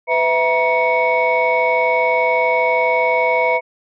sine tone cluster, 502 / 655 / 950 / 2227 Hz, B4 / E5 / A#5 / C#7, +28 / -11 / +33 / +7 cents, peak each -18 dBFS, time 0.07-3.61 s, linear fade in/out 50 ms, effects tanh soft clip ceiling -6 dBFS

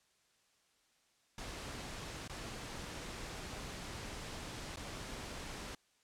pink noise with dropouts, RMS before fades -45 dBFS, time 1.38-5.75 s, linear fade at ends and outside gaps 2 ms, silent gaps 2.278-2.296 / 4.76-4.77 s, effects white hiss -73 dBFS RMS until 6.03 s + low-pass 8000 Hz 12 dB/octave

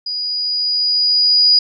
sine tone with level ramp, 4907 Hz, D#8, 25 cents flat, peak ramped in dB -20 to -7 dBFS, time 0.06-1.59 s, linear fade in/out 5 ms, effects none

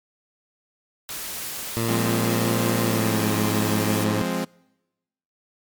white noise, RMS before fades -32 dBFS, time 1.09-4.04 s, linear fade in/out 0 ms
15% pulse tone with pitch glide, 114.6 to 106.93 Hz, A#2 to A2, -29 to -49 cents, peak -16 dBFS, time 1.77-4.22 s, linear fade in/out 0 ms, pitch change -120 cents, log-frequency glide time 2.84-3.29 s
sawtooth chord, F minor, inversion none, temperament equal, 174.61 / 207.7 / 261.6 Hz, F3 / Ab3 / C4, 0 / 0 / 0 cents, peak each -24 dBFS, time 1.88-4.45 s, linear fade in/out 10 ms
effects noise-tail reverb RT60 1.0 s tail -26 dB re dry + MP3 96 kbps

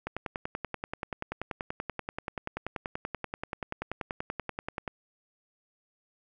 click train, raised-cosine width 0.5 ms, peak -18 dBFS, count 51, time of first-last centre 0.07-4.878 s, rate 10.4 Hz, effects none

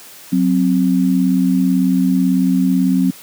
sine tone pair together, 185 / 263.1 Hz, F#3 / C4, 0 / +10 cents, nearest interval tritone, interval 610 cents, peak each -14 dBFS, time 0.32-3.11 s, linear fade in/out 10 ms, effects white hiss -39 dBFS RMS until 3.22 s + high-pass 100 Hz 12 dB/octave

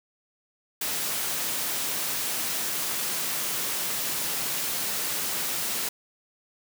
white high-pass noise, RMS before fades -29 dBFS, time 0.81-5.89 s, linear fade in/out 5 ms, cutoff 110 Hz, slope 48 dB/octave, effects none

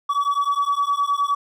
triangle beating tone pair, 1135 / 1144.7 Hz, C#6 / D6, +41 / -45 cents, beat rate 9.7 Hz, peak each -18 dBFS, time 0.09-1.35 s, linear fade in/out 10 ms, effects tanh soft clip ceiling -14 dBFS

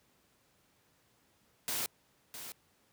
white noise with echo, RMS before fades -35 dBFS, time 1.68-1.86 s, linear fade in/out 0 ms, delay 660 ms, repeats 1, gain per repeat -10 dB, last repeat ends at 2.52 s, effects pink hiss -70 dBFS RMS until 2.92 s + high-pass 80 Hz 12 dB/octave

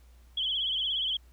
sine tone with vibrato, 3196 Hz, G7, 33 cents sharp, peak -27 dBFS, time 0.37-1.17 s, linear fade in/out 5 ms, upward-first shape sine, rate 17 Hz, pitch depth 96 cents each way, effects added 60 Hz sine -53 dBFS peak until 1.32 s + pink hiss -66 dBFS RMS until 1.32 s

